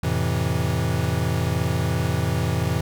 square chord, F major seventh, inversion none, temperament equal, 87.31 / 110 / 130.81 / 164.81 Hz, F2 / A2 / C3 / E3, 0 / 0 / 0 / 0 cents, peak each -27 dBFS, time 0.03-2.81 s, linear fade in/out 5 ms, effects none

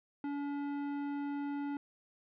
sine tone with tanh clipping, 285.4 Hz, D4, 49 cents flat, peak -37 dBFS, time 0.24-1.77 s, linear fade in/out 2 ms, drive 14 dB, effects none

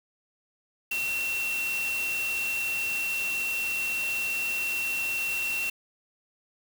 sine tone in noise, 2719 Hz, F7, 47 cents flat, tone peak -27 dBFS, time 0.91-5.7 s, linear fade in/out 5 ms, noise white, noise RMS -37 dBFS, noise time 0.91-5.7 s, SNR +7 dB, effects none

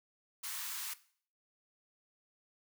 white high-pass noise, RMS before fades -41 dBFS, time 0.43-0.94 s, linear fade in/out 10 ms, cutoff 870 Hz, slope 96 dB/octave, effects noise-tail reverb RT60 0.5 s tail -17 dB re dry

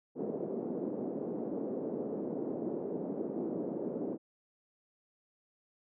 white band-pass noise, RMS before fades -37 dBFS, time 0.15-4.18 s, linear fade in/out 50 ms, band 200 to 460 Hz, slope 24 dB/octave, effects none

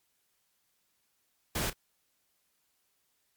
pink noise with echo, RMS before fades -32 dBFS, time 1.55-1.7 s, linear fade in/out 5 ms, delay 32 ms, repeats 1, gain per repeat -14 dB, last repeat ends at 1.732 s, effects white hiss -75 dBFS RMS until 3.36 s + MP3 96 kbps

